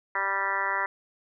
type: harmonic tone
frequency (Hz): 196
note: G3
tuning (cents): 0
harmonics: 2 / 3 / 4 / 5 / 6 / 7 / 8 / 9 / 10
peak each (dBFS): -42 / -39 / -39 / -30 / -36 / -33 / -36 / -32 / -32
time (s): 0.15-0.86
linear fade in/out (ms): 2
effects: none